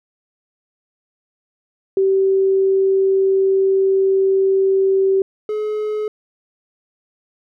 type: tone pair in turn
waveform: sine / triangle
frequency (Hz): 385.8 / 425.5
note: G4 / G#4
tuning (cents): -28 / +42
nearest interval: major second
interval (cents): 170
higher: second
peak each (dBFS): -12 / -17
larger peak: first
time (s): 1.97-5.22 / 5.49-6.08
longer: first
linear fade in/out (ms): 2
effects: none